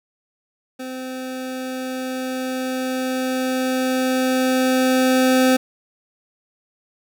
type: tone with level ramp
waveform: 25% pulse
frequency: 258 Hz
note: C4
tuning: 24 cents flat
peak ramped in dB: -25 to -9 dBFS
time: 0.79-5.57 s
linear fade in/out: 10 ms
effects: none

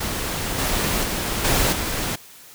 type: noise with level steps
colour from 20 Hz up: pink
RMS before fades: -26 / -22 / -25 / -19 / -25 dBFS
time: 0-2.16 s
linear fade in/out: 10 ms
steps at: 0.58 / 1.03 / 1.44 / 1.72 s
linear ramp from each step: 10 ms
effects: white hiss -45 dBFS RMS until 2.54 s

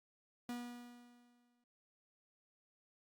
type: tone with exponential decay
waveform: 45% pulse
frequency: 242.1 Hz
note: B3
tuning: 34 cents flat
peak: -40 dBFS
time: 0.49-1.64 s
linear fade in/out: 2 ms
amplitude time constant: 250 ms
effects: noise-tail reverb RT60 0.7 s tail -25 dB re dry + Opus 48 kbps

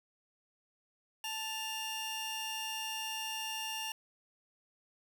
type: tone pair together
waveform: sawtooth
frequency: 879 / 2810 Hz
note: A5 / F7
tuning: -2 / +10 cents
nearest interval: octave + minor sixth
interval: 2012 cents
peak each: -38 / -35 dBFS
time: 1.24-3.92 s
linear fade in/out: 2 ms
effects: 12-bit

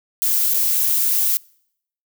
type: noise with dropouts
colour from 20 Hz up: violet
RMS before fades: -18 dBFS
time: 0.22-1.37 s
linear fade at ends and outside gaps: 0 ms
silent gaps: 0.538-0.543 s
effects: noise-tail reverb RT60 0.7 s tail -26 dB re dry

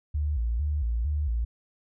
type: tone with vibrato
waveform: sine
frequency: 65.41 Hz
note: C2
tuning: in tune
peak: -24 dBFS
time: 0.14-1.45 s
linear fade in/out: 10 ms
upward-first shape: square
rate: 2.2 Hz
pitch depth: 220 cents each way
effects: none

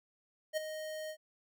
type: tone with ADSR envelope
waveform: square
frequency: 622.3 Hz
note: D#5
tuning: in tune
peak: -30 dBFS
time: 0.53-1.17 s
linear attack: 41 ms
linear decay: 12 ms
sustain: -10 dB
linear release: 72 ms
effects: none

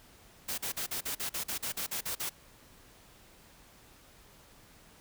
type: noise bursts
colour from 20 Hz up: white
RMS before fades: -35 dBFS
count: 13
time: 0.48-2.296 s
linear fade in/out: 10 ms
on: 100 ms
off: 43 ms
effects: pink hiss -58 dBFS RMS until 5 s

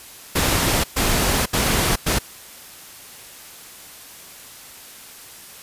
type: noise bursts at uneven times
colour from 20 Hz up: pink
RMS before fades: -19 dBFS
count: 4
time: 0.35-0.84 / 0.96-1.46 / 1.53-1.96 / 2.06-2.19 s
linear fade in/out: 10 ms
effects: white hiss -41 dBFS RMS until 5.62 s + resampled to 32000 Hz

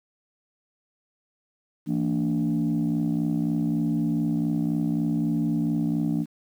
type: tone cluster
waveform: sine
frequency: 164.7 / 228 / 292 Hz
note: E3 / A#3 / D4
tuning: -1 / -38 / -10 cents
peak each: -25 dBFS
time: 1.86-6.26 s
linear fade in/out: 50 ms
effects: tanh soft clip ceiling -17 dBFS + 9-bit

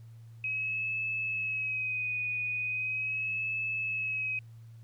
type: tone with vibrato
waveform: sine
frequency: 2540 Hz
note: D#7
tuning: 35 cents sharp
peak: -30 dBFS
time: 0.44-4.39 s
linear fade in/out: 2 ms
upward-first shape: sine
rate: 0.39 Hz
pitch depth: 44 cents each way
effects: added 114 Hz sine -47 dBFS peak until 4.83 s + pink hiss -69 dBFS RMS until 4.83 s

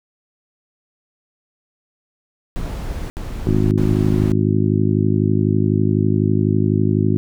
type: noise bursts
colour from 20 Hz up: brown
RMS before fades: -25 dBFS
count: 3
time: 2.56-4.318 s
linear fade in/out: 0 ms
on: 540 ms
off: 69 ms
type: harmonic tone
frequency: 52 Hz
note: G#1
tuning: 3 cents sharp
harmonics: 2 / 3 / 4 / 5 / 6 / 7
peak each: -18 / -20 / -21 / -22 / -23 / -23 dBFS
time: 3.47-7.17 s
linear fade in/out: 0 ms
effects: none

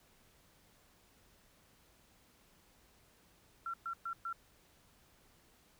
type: tone bursts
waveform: sine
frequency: 1360 Hz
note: F6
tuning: 46 cents flat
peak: -37 dBFS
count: 4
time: 3.66-4.328 s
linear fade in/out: 2 ms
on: 77 ms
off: 120 ms
effects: pink hiss -67 dBFS RMS until 5.79 s

